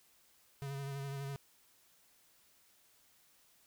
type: tone with vibrato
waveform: square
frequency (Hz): 138.59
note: C#3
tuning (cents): 0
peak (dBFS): -40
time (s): 0.62-1.36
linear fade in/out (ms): 0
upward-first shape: sine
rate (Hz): 12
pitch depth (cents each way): 28
effects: white hiss -68 dBFS RMS until 3.66 s